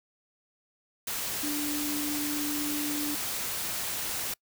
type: tone in noise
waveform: sine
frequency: 294.7 Hz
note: D4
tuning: 6 cents sharp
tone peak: -31 dBFS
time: 1.43-3.15 s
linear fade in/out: 5 ms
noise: white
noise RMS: -33 dBFS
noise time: 1.07-4.34 s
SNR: -1 dB
effects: noise-tail reverb RT60 0.1 s tail -26 dB re dry